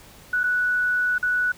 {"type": "tone with dropouts", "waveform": "sine", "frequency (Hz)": 1477, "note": "F#6", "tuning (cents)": -3, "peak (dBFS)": -19, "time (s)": [0.33, 1.52], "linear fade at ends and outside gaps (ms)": 5, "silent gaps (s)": [[0.434, 0.438], [1.182, 1.227]], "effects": ["pink hiss -48 dBFS RMS until 1.57 s"]}